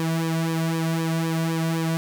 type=tone with flanger; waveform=sawtooth; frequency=163.4 Hz; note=E3; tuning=15 cents flat; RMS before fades=-24 dBFS; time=0-1.97 s; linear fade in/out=0 ms; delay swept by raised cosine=1.4 to 2.38 ms; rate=3.9 Hz; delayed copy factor=-0.8; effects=none